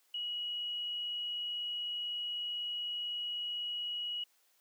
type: tone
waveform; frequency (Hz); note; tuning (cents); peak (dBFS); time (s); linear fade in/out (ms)
sine; 2911; F#7; -29; -35; 0.14-4.24; 5
effects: white hiss -71 dBFS RMS until 4.6 s + high-pass 400 Hz 12 dB/octave